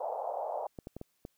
white band-pass noise, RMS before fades -36 dBFS, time 0-0.67 s, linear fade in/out 5 ms, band 530 to 850 Hz, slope 48 dB/octave
clicks, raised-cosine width 2 ms, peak -28 dBFS, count 5, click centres 0.788 / 0.871 / 0.966 / 1.014 / 1.251 s
effects white hiss -75 dBFS RMS until 1.37 s

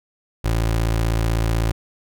25% pulse tone, 56 Hz, A1, 31 cents sharp, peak -14 dBFS, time 0.44-1.72 s, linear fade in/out 10 ms, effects none

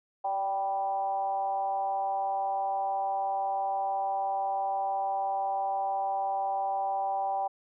sine tone with frequency modulation, 781 Hz, G5, 7 cents flat, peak -27 dBFS, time 0.24-7.48 s, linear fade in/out 10 ms, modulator 199 Hz, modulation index 0.62, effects none

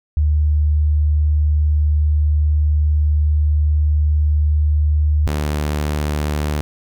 sine / sawtooth tone pair in turn, 75.2 / 74.55 Hz, D2 / D2, +42 / +27 cents, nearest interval unison, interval 15 cents, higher first, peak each -12 / -14 dBFS, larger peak first, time 0.17-5.27 / 5.27-6.61 s, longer first, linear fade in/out 0 ms, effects none

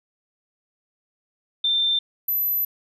sine tone pair in turn, 3577 / 12032 Hz, A7 / F#9, +28 / +28 cents, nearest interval octave + major sixth, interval 2100 cents, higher second, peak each -18 / -20 dBFS, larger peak first, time 1.64-1.99 / 2.28-2.65 s, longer second, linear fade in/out 5 ms, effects none

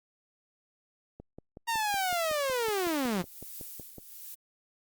click train, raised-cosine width 2 ms, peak -31 dBFS, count 16, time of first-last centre 1.2-3.983 s, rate 5.39 Hz
sawtooth linear sweep, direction down, 936 to 164.81 Hz, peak -24 dBFS, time 1.67-3.23 s, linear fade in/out 20 ms
violet noise with tremolo, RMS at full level -41 dBFS, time 1.88-4.35 s, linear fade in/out 10 ms, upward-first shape triangle, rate 1.3 Hz, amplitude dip 75%
effects Opus 48 kbps

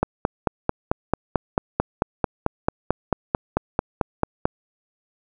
click train, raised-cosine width 1 ms, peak -4 dBFS, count 21, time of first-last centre 0.03-4.455 s, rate 4.52 Hz, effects none

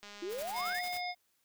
click train, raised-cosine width 0.2 ms, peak -32 dBFS, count 144, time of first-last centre 0.03-0.728 s, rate 205 Hz
sine exponential sweep, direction up, 329.6 to 2027 Hz, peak -36 dBFS, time 0.22-0.81 s, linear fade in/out 5 ms
white noise with tremolo, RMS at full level -45 dBFS, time 0.29-1.02 s, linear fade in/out 50 ms, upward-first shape square, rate 11 Hz, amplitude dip 60%
harmonic tone, 718 Hz, F5, 48 cents sharp, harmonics 1 / 3 / 5 / 7, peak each -37 / -40 / -47 / -43 dBFS, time 0.53-1.15 s, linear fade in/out 50 ms
effects white hiss -75 dBFS RMS until 1.44 s

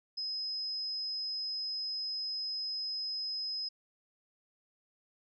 sine tone, 5080 Hz, D#8, 35 cents sharp, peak -34 dBFS, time 0.17-3.69 s, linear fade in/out 10 ms, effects none

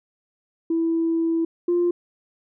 sine tone pair in turn, 329.6 / 349.2 Hz, E4 / F4, 0 / 0 cents, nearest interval minor second, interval 100 cents, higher second, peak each -18 / -16 dBFS, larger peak second, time 0.7-1.45 / 1.68-1.91 s, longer first, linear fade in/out 5 ms, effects tanh soft clip ceiling -14 dBFS

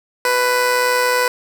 15% pulse tone with amplitude modulation, 496.6 Hz, B4, 9 cents sharp, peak -6 dBFS, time 0.25-1.28 s, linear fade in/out 2 ms, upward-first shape sine, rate 123 Hz, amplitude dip 40%, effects none

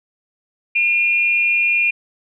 sine tone pair together, 2414 / 2708 Hz, D7 / E7, +47 / +46 cents, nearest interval major second, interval 199 cents, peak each -14 / -22 dBFS, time 0.75-1.91 s, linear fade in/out 10 ms, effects none

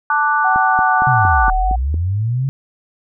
sine chord, D major, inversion second, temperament equal, 880 / 1174.7 / 1480 Hz, A5 / D6 / F#6, 0 / 0 / 0 cents, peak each -17 dBFS, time 0.1-1.5 s, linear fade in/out 2 ms
sine tone with vibrato, 753 Hz, F#5, 30 cents sharp, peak -16 dBFS, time 0.44-1.76 s, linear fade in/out 10 ms, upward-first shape sine, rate 1.4 Hz, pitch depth 14 cents each way
click train, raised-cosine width 3 ms, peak -15 dBFS, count 7, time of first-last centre 0.56-1.942 s, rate 4.34 Hz
sine linear two-way sweep, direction down then up, 138.59 to 32.7 to 138.59 Hz, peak -15 dBFS, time 1.07-2.49 s, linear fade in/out 0 ms, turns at 1.53 s
effects none

